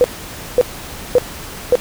sine tone bursts, 495.5 Hz, B4, 6 cents sharp, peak -6 dBFS, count 4, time 0.01-1.754 s, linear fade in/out 0 ms, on 31 ms, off 540 ms, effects pink hiss -31 dBFS RMS until 1.8 s

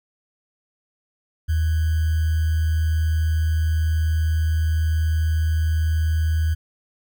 sine tone with sample-and-hold, 79.5 Hz, D#2, 38 cents sharp, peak -17 dBFS, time 1.48-6.55 s, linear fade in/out 20 ms, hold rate 1575 Hz, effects none

